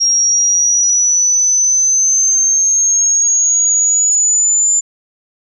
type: exponential sweep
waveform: sine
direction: up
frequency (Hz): 5600 to 7140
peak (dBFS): -9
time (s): 0-4.81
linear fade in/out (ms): 20
effects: none